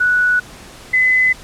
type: tone pair in turn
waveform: sine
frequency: 1475 / 2020 Hz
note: F#6 / B6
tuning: -6 / +39 cents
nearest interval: perfect fourth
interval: 545 cents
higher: second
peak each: -11 / -10 dBFS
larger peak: second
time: 0-0.4 / 0.93-1.33 s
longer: neither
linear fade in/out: 10 ms
effects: pink hiss -38 dBFS RMS until 1.43 s + low-pass 10000 Hz 12 dB/octave